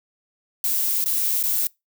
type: noise with dropouts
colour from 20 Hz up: violet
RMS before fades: -22 dBFS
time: 0.64-1.67 s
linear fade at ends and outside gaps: 1 ms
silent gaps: 1.041-1.059 / 1.429-1.437 s
effects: noise-tail reverb RT60 0.2 s tail -24 dB re dry